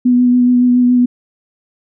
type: tone with vibrato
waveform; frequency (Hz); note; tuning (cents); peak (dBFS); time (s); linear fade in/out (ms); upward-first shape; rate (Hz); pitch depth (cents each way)
sine; 246.9; B3; 0; -7; 0.05-1.06; 10; sine; 7.1; 16
effects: none